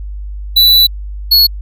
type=tone pair in turn; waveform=square; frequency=3963 / 4363 Hz; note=B7 / C#8; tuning=+5 / -28 cents; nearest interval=major second; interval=167 cents; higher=second; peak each=-5 dBFS; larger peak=neither; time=0.56-0.87 / 1.31-1.47 s; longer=first; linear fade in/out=10 ms; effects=added 50 Hz sine -21 dBFS peak until 1.61 s